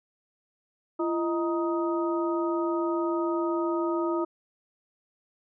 harmonic tone with a mistuned harmonic, 313.1 Hz, D#4, 11 cents sharp, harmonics 1 / 2 / 3 / 4, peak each -26 / -33 / -35 / -34 dBFS, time 0.99-4.25 s, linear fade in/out 10 ms, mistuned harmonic 1, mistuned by +140 cents, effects none

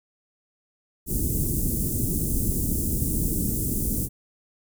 pink band-stop noise, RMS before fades -25 dBFS, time 1.06-4.09 s, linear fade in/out 50 ms, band 330 to 8600 Hz, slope 24 dB/octave, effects none

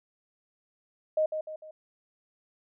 sine tone with echo, 622.3 Hz, D#5, in tune, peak -22 dBFS, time 1.17-1.26 s, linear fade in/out 5 ms, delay 150 ms, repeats 3, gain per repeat -7 dB, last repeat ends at 1.71 s, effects none

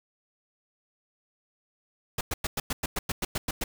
pink noise bursts, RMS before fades -29 dBFS, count 12, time 2.18-3.64 s, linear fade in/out 5 ms, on 30 ms, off 100 ms, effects none

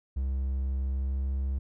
triangle tone with pitch glide, 66.4 to 67.17 Hz, C2 to C2, +26 to +46 cents, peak -25 dBFS, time 0.16-1.59 s, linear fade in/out 10 ms, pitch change +20 cents, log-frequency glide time 0.88-1.26 s, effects none

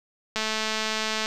click train, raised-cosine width 0.2 ms, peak -10 dBFS, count 197, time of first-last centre 0.36-1.259 s, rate 218 Hz, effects none

